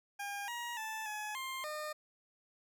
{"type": "tone with pitch steps", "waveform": "20% pulse", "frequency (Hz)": [807, 951, 877, 847, 1056, 608], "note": ["G#5", "A#5", "A5", "G#5", "C6", "D#5"], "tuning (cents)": [-50, 34, -6, 34, 16, -40], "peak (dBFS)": -34, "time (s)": [0.19, 1.93], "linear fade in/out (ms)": 10, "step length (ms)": 290, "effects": []}